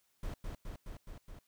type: noise with echo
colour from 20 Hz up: brown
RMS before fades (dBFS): -39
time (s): 0.23-0.34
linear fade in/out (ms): 2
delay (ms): 210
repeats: 5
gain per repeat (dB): -2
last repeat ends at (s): 1.39
effects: white hiss -75 dBFS RMS until 1.47 s